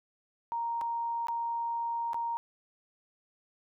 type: tone with dropouts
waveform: sine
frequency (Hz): 932.3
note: A#5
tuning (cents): 0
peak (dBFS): -30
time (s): 0.52-2.37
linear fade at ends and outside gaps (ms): 0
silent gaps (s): 0.812-0.816 / 1.27-1.284 / 2.133-2.144
effects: none